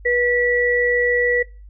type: tone pair together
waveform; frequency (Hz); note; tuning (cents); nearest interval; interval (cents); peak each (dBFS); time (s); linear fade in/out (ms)
sine; 486.4 / 1948.9; B4 / B6; -26 / -23; 2 octaves; 2403; -18; 0.05-1.43; 10
effects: noise-tail reverb RT60 0.3 s tail -22 dB re dry + added 50 Hz sine -38 dBFS peak until 1.69 s